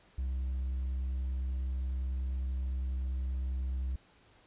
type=tone with hard clipping; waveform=sine; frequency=65 Hz; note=C2; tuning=11 cents flat; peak=-32 dBFS; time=0.18-3.96 s; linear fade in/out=5 ms; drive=2 dB; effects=pink hiss -63 dBFS RMS until 4.46 s + resampled to 8000 Hz